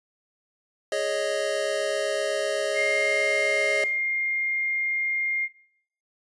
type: chord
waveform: square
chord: Ab suspended fourth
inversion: none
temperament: equal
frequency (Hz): 415.3 / 554.4 / 622.3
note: Ab4 / Db5 / Eb5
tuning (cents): 0 / 0 / 0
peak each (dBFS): -32 / -29 / -28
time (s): 0.92-3.84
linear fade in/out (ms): 2
type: tone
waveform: sine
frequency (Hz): 2119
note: C7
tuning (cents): +21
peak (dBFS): -23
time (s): 2.74-5.49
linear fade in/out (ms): 50
effects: noise-tail reverb RT60 0.6 s tail -17 dB re dry + resampled to 24000 Hz